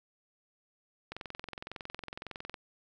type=click train; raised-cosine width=0.3 ms; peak=-24 dBFS; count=32; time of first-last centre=1.12-2.542 s; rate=21.8 Hz; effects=none